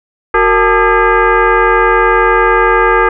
sine tone with frequency modulation, 371.5 Hz, F#4, 7 cents sharp, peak -6 dBFS, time 0.34-3.09 s, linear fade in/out 5 ms, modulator 417 Hz, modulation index 3.5, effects none

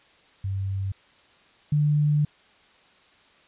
sine tone pair in turn, 97 / 148.47 Hz, G2 / D3, -18 / +19 cents, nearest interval perfect fifth, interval 737 cents, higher second, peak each -25 / -18 dBFS, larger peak second, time 0.44-0.92 / 1.72-2.25 s, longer second, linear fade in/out 5 ms, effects white hiss -57 dBFS RMS until 3.47 s + resampled to 8000 Hz

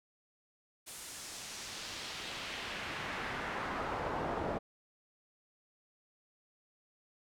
brown noise with band-pass filter sweep, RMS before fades -40 dBFS, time 0.86-4.59 s, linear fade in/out 20 ms, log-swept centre 10000 to 690 Hz, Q 1.1, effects none

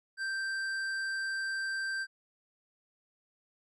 sine tone with tanh clipping, 1568 Hz, G6, in tune, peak -34 dBFS, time 0.17-2.07 s, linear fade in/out 50 ms, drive 13 dB, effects low-pass 10000 Hz 12 dB/octave

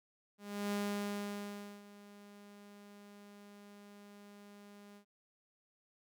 sawtooth tone with ADSR envelope, 203.9 Hz, G#3, 32 cents flat, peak -30 dBFS, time 0.38-5.05 s, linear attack 340 ms, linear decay 1100 ms, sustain -20 dB, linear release 88 ms, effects none

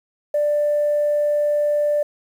sine tone, 590 Hz, D5, 8 cents sharp, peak -15 dBFS, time 0.34-2.03 s, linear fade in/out 5 ms, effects tanh soft clip ceiling -12 dBFS + 8-bit

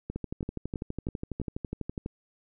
two click trains, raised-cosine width 3 ms, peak -21 / -20 dBFS, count 5 / 24, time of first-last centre 0.1-1.416 / 0.16-2.061 s, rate 3.04 / 12.1 Hz, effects none

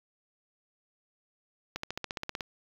accelerating click train, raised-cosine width 0.2 ms, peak -16 dBFS, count 11, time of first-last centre 1.76-2.408 s, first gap 74 ms, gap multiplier 0.97, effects low-pass 5000 Hz 12 dB/octave + 7-bit

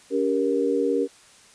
sine chord, G diminished, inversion second, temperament just, 282.2 / 392 / 470.4 Hz, Db4 / G4 / Bb4, +31 / 0 / +16 cents, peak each -25 / -25 / -23 dBFS, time 0.1-1.08 s, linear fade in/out 50 ms, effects white hiss -52 dBFS RMS until 1.54 s + resampled to 22050 Hz

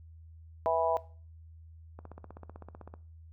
harmonic tone, 163.9 Hz, E3, 10 cents flat, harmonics 3 / 4 / 5 / 6, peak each -34 / -27 / -33 / -32 dBFS, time 0.66-0.97 s, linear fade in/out 0 ms
click train, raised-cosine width 1 ms, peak -32 dBFS, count 16, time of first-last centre 1.99-2.939 s, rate 15.8 Hz
effects noise-tail reverb RT60 0.4 s tail -19 dB re dry + added 81 Hz sine -49 dBFS peak until 3.32 s

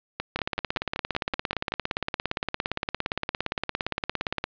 two click trains, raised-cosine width 0.3 ms, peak -12 / -10 dBFS, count 9 / 72, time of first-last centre 0.2-1.721 / 0.36-4.44 s, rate 5.26 / 17.4 Hz, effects resampled to 11025 Hz + 8-bit

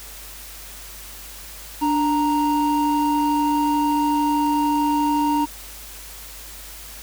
triangle tone pair together, 293.7 / 932.4 Hz, D4 / A#5, 0 / 0 cents, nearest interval octave + minor sixth, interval 2000 cents, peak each -18 dBFS, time 1.81-5.46 s, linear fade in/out 20 ms, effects added 50 Hz sine -42 dBFS peak until 7.02 s + white hiss -39 dBFS RMS until 7.02 s

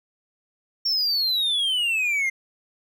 triangle exponential sweep, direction down, 5510 to 2083 Hz, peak -19 dBFS, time 0.85-2.3 s, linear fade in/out 10 ms, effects none

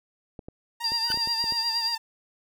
clicks, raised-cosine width 2 ms, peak -26 dBFS, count 9, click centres 0.392 / 0.485 / 0.92 / 1.103 / 1.143 / 1.174 / 1.274 / 1.441 / 1.523 s
sawtooth tone with vibrato, 917 Hz, A#5, 29 cents flat, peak -29 dBFS, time 0.8-1.98 s, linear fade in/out 10 ms, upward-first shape sine, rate 8.4 Hz, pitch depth 48 cents each way
sine tone with tremolo, 4752 Hz, D8, 20 cents sharp, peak -22 dBFS, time 0.84-1.95 s, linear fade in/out 2 ms, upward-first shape triangle, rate 11 Hz, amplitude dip 55%
20% pulse tone with exponential growth, 1498 Hz, F#6, 21 cents sharp, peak -19 dBFS, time 1.04-1.12 s, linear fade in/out 0 ms, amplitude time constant 16 ms
effects none

